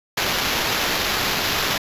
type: noise with sample-and-hold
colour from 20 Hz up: blue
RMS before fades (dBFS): -22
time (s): 0.17-1.78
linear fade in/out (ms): 5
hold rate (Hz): 8820
effects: resampled to 32000 Hz